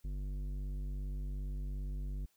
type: tone with tanh clipping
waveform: sine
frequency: 48.69 Hz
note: G1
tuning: 11 cents flat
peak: -38 dBFS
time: 0.04-2.26 s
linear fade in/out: 10 ms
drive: 12 dB
effects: white hiss -74 dBFS RMS until 2.36 s